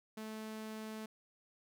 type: tone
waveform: sawtooth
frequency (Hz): 218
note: A3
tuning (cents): -16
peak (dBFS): -39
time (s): 0.17-1.06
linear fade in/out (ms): 5
effects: none